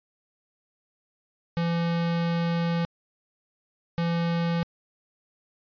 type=tone pair in turn; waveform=square; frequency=169.2 / 169.2 Hz; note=E3 / E3; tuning=+45 / +45 cents; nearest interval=unison; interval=0 cents; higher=neither; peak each=-24 dBFS; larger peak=neither; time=1.57-2.85 / 3.98-4.63 s; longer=first; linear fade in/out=0 ms; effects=resampled to 11025 Hz